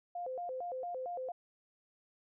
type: tone with vibrato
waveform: sine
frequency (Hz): 602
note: D5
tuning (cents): +43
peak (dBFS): -37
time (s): 0.15-1.32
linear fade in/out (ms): 5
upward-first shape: square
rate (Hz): 4.4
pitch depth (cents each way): 270
effects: none